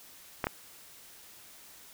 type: clicks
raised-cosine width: 0.5 ms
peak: -14 dBFS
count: 2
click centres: 0.442 / 0.469 s
effects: white hiss -53 dBFS RMS until 1.93 s